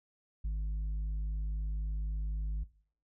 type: tone with tanh clipping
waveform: sine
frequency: 51.91 Hz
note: G#1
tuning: in tune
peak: -32 dBFS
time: 0.44-2.64 s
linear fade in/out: 10 ms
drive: 4 dB
effects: noise-tail reverb RT60 0.5 s tail -19 dB re dry